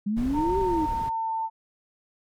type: exponential two-way sweep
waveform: sine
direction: up then down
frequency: 198.4 to 395.9 to 301.4 Hz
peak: -23 dBFS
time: 0.06-0.86 s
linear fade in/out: 10 ms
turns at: 0.59 s
type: noise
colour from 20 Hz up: brown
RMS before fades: -33 dBFS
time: 0.16-1.1 s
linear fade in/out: 20 ms
type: tone with pitch glide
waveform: sine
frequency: 914 to 895.2 Hz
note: A#5 to A5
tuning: -34 to +30 cents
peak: -25 dBFS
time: 0.33-1.5 s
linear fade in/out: 50 ms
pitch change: -36 cents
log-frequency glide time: 0.9-1.31 s
effects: MP3 96 kbps

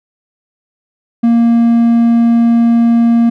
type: tone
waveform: triangle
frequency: 233.1 Hz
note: A#3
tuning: in tune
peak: -4 dBFS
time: 1.23-3.3 s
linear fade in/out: 10 ms
effects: none

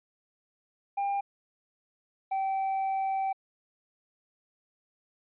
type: tone pair in turn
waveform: triangle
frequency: 799 / 773.1 Hz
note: G5 / G5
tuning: +33 / -24 cents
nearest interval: minor second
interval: 57 cents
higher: first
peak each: -25 dBFS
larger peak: neither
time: 0.97-1.21 / 2.31-3.33 s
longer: second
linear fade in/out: 10 ms
effects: resampled to 8000 Hz

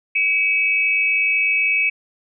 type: tone pair together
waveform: sine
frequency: 2274 / 2588 Hz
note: C#7 / E7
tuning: +44 / -32 cents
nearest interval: major second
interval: 224 cents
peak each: -18 dBFS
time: 0.15-1.9 s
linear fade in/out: 10 ms
effects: none

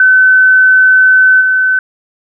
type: tone with level steps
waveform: sine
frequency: 1519 Hz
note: F#6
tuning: 45 cents sharp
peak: -3 / -7 dBFS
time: 0-1.79 s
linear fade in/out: 2 ms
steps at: 1.4 s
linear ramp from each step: 20 ms
effects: none

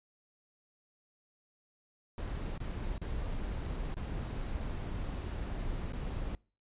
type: noise with dropouts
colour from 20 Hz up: brown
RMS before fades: -37 dBFS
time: 2.18-6.35 s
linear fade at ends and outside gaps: 1 ms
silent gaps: 2.579-2.602 / 2.98-3.016 / 3.942-3.968 / 5.923-5.933 s
effects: noise-tail reverb RT60 0.4 s tail -26 dB re dry + resampled to 8000 Hz

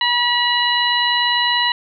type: harmonic tone with a mistuned harmonic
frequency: 967 Hz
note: B5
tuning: 37 cents flat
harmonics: 1 / 2 / 3 / 4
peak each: -20 / -20 / -20 / -20 dBFS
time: 0.01-1.72 s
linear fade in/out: 2 ms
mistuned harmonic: 4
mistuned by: +47 cents
effects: none

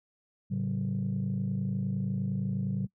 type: chord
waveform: sine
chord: F# minor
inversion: first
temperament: equal with one note detuned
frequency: 110 / 138.59 / 189.76 Hz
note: A2 / C#3 / F#3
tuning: 0 / 0 / +44 cents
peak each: -33 / -32 / -30 dBFS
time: 0.5-2.87 s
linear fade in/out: 20 ms
effects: noise-tail reverb RT60 0.1 s tail -24 dB re dry + tanh soft clip ceiling -23 dBFS

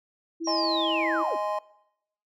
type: tone with pitch glide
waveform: sine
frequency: 329.6 to 327.5 Hz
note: E4 to E4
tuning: 0 to -11 cents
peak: -29 dBFS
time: 0.4-1.24 s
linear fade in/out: 20 ms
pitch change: -11 cents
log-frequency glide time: 0.62-0.87 s
type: linear sweep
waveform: sine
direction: down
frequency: 5800 to 208.9 Hz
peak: -27 dBFS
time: 0.44-1.37 s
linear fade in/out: 50 ms
type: chord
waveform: triangle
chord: Ab major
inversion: second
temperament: just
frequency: 623 / 830.6 / 1038.3 Hz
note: Eb5 / Ab5 / C6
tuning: +2 / 0 / -14 cents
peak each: -27 / -30 / -29 dBFS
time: 0.47-1.59 s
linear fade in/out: 5 ms
effects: noise-tail reverb RT60 0.8 s tail -21 dB re dry

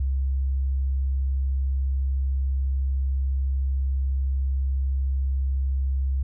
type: tone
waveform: sine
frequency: 66.9 Hz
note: C2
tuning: 39 cents sharp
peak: -21 dBFS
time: 0-6.23 s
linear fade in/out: 5 ms
effects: none

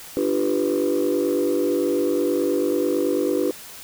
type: chord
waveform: sine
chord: G dominant seventh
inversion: second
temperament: equal with one note detuned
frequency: 293.7 / 343 / 392 / 493.9 Hz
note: D4 / F4 / G4 / B4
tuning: 0 / -31 / 0 / 0 cents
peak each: -23 dBFS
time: 0.17-3.51 s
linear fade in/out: 0 ms
effects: tanh soft clip ceiling -13 dBFS + white hiss -40 dBFS RMS until 3.83 s

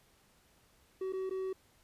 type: tone with dropouts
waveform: triangle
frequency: 378.5 Hz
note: F#4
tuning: 39 cents sharp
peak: -32 dBFS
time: 1.01-1.53 s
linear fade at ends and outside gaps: 5 ms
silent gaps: 1.125-1.133 / 1.296-1.308 s
effects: pink hiss -67 dBFS RMS until 1.83 s + resampled to 32000 Hz

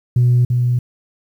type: tone with echo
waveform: sine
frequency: 122.7 Hz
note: B2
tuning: 11 cents flat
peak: -8 dBFS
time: 0.16-0.45 s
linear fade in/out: 5 ms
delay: 340 ms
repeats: 1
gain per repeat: -4 dB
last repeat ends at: 0.79 s
effects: tanh soft clip ceiling -7 dBFS + 8-bit

